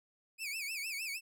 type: tone with vibrato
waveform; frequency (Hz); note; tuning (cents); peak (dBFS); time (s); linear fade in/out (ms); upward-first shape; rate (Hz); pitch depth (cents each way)
sawtooth; 2434; D#7; -39; -34; 0.38-1.21; 50; sine; 6.5; 170
effects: none